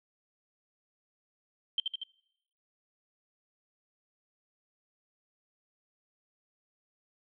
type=tone with echo; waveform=sine; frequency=3136 Hz; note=G7; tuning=in tune; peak=-25 dBFS; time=1.78-1.8 s; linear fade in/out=2 ms; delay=78 ms; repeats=3; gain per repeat=-3 dB; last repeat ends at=2.034 s; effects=noise-tail reverb RT60 0.8 s tail -25 dB re dry